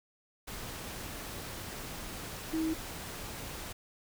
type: tone in noise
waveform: sine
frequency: 320 Hz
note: D#4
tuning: 49 cents sharp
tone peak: -29 dBFS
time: 2.53-2.74 s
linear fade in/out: 10 ms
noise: pink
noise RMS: -42 dBFS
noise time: 0.47-3.73 s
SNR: +10 dB
effects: none